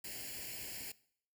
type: noise with comb filter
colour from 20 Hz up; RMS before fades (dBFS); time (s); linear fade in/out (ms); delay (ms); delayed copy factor
white; -45; 0.04-0.92; 5; 0.41; +0.85
effects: noise-tail reverb RT60 0.6 s tail -20 dB re dry